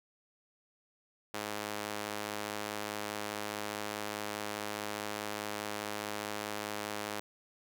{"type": "tone with high-pass filter", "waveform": "sawtooth", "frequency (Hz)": 104.8, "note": "G#2", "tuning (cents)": 16, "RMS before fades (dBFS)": -39, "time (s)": [1.34, 7.2], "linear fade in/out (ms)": 0, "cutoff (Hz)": 400, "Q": 0.54, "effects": []}